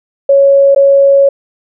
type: tone with dropouts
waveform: sine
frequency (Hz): 554.4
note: C#5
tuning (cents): 0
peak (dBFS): -3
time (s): 0.29-1.29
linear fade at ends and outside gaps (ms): 5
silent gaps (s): 0.748-0.761
effects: none